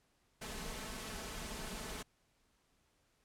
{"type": "noise with comb filter", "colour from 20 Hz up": "pink", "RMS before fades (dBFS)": -44, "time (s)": [0.41, 2.03], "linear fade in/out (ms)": 10, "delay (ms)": 4.6, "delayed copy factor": 0.5, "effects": ["pink hiss -75 dBFS RMS until 3.24 s", "low-pass 11000 Hz 12 dB/octave"]}